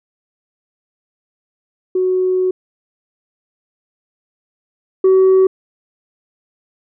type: tone pair in turn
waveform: sine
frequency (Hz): 370 / 378.4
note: F#4 / F#4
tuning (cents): 0 / +39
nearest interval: unison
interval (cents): 39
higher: second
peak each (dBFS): -12 / -5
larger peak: second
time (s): 1.95-2.51 / 5.04-5.47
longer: first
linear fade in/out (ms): 5
effects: tanh soft clip ceiling -6 dBFS